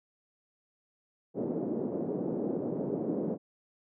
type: band-pass noise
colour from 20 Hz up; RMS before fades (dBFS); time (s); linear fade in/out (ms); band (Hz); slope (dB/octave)
white; -33; 1.34-3.38; 50; 170 to 450; 24
effects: none